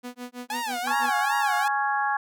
sawtooth tone with tremolo, 246.5 Hz, B3, 3 cents flat, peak -29 dBFS, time 0.03-1.11 s, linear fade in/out 20 ms, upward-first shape sine, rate 6.1 Hz, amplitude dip 100%
sawtooth tone with vibrato, 819 Hz, G#5, 24 cents flat, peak -24 dBFS, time 0.5-1.68 s, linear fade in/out 2 ms, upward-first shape sine, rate 2.6 Hz, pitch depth 250 cents each way
harmonic tone, 277.2 Hz, C#4, in tune, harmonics 3 / 4 / 5 / 6, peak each -25 / -29 / -33 / -28 dBFS, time 0.87-2.17 s, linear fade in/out 5 ms
effects none

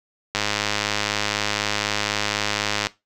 click train, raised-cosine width 0.2 ms, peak -4 dBFS, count 263, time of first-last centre 0.35-2.869 s, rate 104 Hz, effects noise-tail reverb RT60 0.2 s tail -17 dB re dry

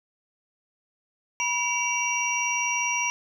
sine tone cluster, 973 / 2285 / 2762 / 5750 Hz, B5 / D7 / F7 / F8, -26 / -48 / -20 / +50 cents, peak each -29 dBFS, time 1.4-3.1 s, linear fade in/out 0 ms, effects 9-bit

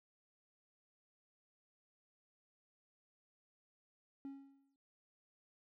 triangle tone with exponential decay, 274.9 Hz, C#4, 14 cents flat, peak -40 dBFS, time 4.25-4.76 s, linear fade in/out 1 ms, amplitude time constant 110 ms, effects tanh soft clip ceiling -36 dBFS

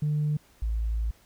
sine tone pair in turn, 150 / 55.53 Hz, D3 / A1, +37 / +17 cents, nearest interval octave + perfect fourth, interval 1720 cents, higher first, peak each -22 / -24 dBFS, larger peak first, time 0.02-0.37 / 0.62-1.11 s, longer second, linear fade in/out 5 ms, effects tanh soft clip ceiling -20 dBFS + pink hiss -60 dBFS RMS until 1.25 s

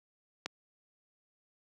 click, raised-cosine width 0.2 ms, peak -17 dBFS, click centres 0.46 s, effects high-pass 200 Hz 12 dB/octave

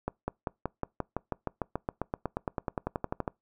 accelerating click train, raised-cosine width 1 ms, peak -16 dBFS, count 26, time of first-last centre 0.08-3.278 s, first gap 200 ms, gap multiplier 0.96, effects noise-tail reverb RT60 0.2 s tail -25 dB re dry

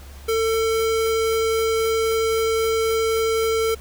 square tone, 448.1 Hz, A4, 32 cents sharp, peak -19 dBFS, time 0.28-3.75 s, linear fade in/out 10 ms, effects added 69 Hz sine -38 dBFS peak until 3.8 s + pink hiss -46 dBFS RMS until 3.8 s

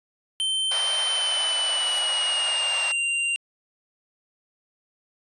square tone with pitch glide, 3100 to 2778 Hz, G7 to F7, -20 to -10 cents, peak -23 dBFS, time 0.4-3.36 s, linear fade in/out 0 ms, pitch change -190 cents, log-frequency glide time 1.01-2.86 s
pink band-pass noise, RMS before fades -33 dBFS, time 0.71-2.92 s, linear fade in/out 5 ms, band 570 to 6000 Hz, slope 48 dB/octave
violet noise with exponential growth, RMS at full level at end -34 dBFS, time 1.57-1.99 s, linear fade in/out 0 ms, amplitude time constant 90 ms
effects resampled to 24000 Hz

